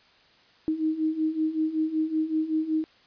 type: beating tone pair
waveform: sine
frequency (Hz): 311.1 / 316.4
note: D#4 / D#4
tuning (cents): 0 / +29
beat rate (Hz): 5.3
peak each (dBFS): -29 / -25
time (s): 0.68-2.84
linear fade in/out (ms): 0
effects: white hiss -58 dBFS RMS until 3.06 s + resampled to 11025 Hz